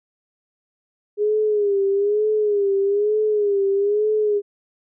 sine tone with vibrato, 410.8 Hz, G#4, 19 cents flat, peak -16 dBFS, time 1.17-4.42 s, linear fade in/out 50 ms, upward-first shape sine, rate 1.1 Hz, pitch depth 78 cents each way, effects none

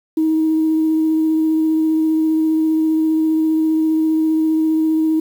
sine tone with vibrato, 316.6 Hz, D#4, 30 cents sharp, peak -12 dBFS, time 0.17-5.2 s, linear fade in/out 5 ms, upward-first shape sine, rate 15 Hz, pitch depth 11 cents each way, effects tanh soft clip ceiling -8 dBFS + 7-bit

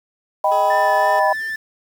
sine chord, Eb augmented, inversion none, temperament equal, 622.3 / 784 / 987.8 Hz, Eb5 / G5 / B5, 0 / 0 / 0 cents, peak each -18 dBFS, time 0.44-1.33 s, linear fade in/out 5 ms
20% pulse tone, 422.6 Hz, G#4, 30 cents sharp, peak -24 dBFS, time 0.51-1.2 s, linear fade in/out 10 ms
triangle tone with vibrato, 1760 Hz, A6, in tune, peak -21 dBFS, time 0.7-1.56 s, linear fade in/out 5 ms, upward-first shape sine, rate 3 Hz, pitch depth 22 cents each way
effects 7-bit

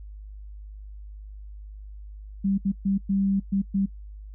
sine tone bursts at uneven times, 196 Hz, G3, in tune, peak -20 dBFS, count 6, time 2.44-2.58 / 2.65-2.72 / 2.85-2.98 / 3.09-3.4 / 3.52-3.62 / 3.74-3.86 s, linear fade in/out 10 ms, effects noise-tail reverb RT60 0.1 s tail -22 dB re dry + added 51 Hz sine -38 dBFS peak until 4.34 s

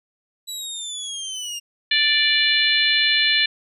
25% pulse linear sweep, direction down, 3951 to 2796 Hz, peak -24 dBFS, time 0.47-1.6 s, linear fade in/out 20 ms
harmonic tone, 587.3 Hz, D5, in tune, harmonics 3 / 4 / 5 / 6 / 7, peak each -22 / -22 / -22 / -22 / -22 dBFS, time 1.91-3.46 s, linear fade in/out 5 ms
effects resampled to 32000 Hz

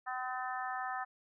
harmonic tone, 254.6 Hz, C4, 47 cents flat, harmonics 3 / 4 / 5 / 6 / 7, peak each -39 / -44 / -41 / -48 / -43 dBFS, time 0.06-1.05 s, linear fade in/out 20 ms, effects none

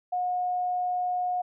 sine tone, 723 Hz, F#5, 40 cents flat, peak -25 dBFS, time 0.12-1.42 s, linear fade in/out 10 ms, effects none

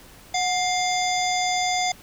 harmonic tone with a mistuned harmonic, 701 Hz, F5, 6 cents sharp, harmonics 1 / 3 / 5 / 7 / 9 / 10, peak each -23 / -28 / -30 / -31 / -33 / -33 dBFS, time 0.34-1.92 s, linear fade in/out 5 ms, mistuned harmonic 1, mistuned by +73 cents, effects pink hiss -48 dBFS RMS until 2.02 s

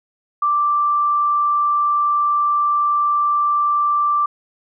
sine tone, 1174.7 Hz, D6, in tune, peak -14 dBFS, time 0.42-4.26 s, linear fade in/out 5 ms, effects none

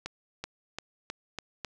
accelerating click train, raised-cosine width 0.2 ms, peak -18 dBFS, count 6, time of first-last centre 0.06-1.647 s, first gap 380 ms, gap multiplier 0.91, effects none

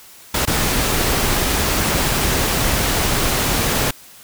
pink noise with dropouts, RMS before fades -18 dBFS, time 0.34-3.91 s, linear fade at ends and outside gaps 5 ms, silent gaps 0.454-0.473 s, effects white hiss -43 dBFS RMS until 4.23 s

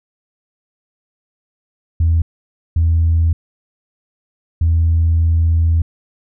sine tone bursts at uneven times, 82.41 Hz, E2, in tune, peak -9 dBFS, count 3, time 2-2.22 / 2.76-3.33 / 4.61-5.82 s, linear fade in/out 5 ms, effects tanh soft clip ceiling -7 dBFS

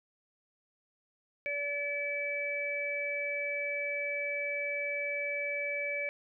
harmonic tone, 575 Hz, D5, 37 cents flat, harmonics 1 / 3 / 4, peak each -37 / -44 / -33 dBFS, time 1.46-6.09 s, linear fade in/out 0 ms, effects none

